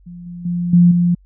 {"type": "tone with level steps", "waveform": "sine", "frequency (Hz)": 174.61, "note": "F3", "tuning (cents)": 0, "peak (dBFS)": [-31, -28, -17, -6, -11], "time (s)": [0.06, 1.15], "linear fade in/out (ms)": 10, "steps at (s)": [0.26, 0.45, 0.73, 0.91], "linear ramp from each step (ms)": 5, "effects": ["added 47 Hz sine -46 dBFS peak until 1.25 s"]}